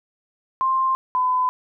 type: tone pair in turn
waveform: sine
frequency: 1052 / 1009.5 Hz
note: C6 / B5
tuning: +9 / +38 cents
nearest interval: minor second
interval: 71 cents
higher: first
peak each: -17 dBFS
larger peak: neither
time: 0.61-0.95 / 1.15-1.49 s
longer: neither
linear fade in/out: 0 ms
effects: none